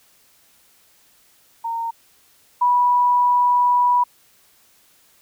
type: tone pair in turn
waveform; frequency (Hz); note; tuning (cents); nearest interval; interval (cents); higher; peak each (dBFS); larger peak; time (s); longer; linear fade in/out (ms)
sine; 920 / 979.1; A#5 / B5; -23 / -15; minor second; 108; second; -22 / -13; second; 1.64-1.91 / 2.61-4.04; second; 10
effects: white hiss -56 dBFS RMS until 5.21 s